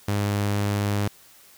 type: tone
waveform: sawtooth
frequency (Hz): 102.1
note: G#2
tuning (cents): -29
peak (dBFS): -18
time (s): 0.08-1.08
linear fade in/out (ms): 5
effects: white hiss -52 dBFS RMS until 1.57 s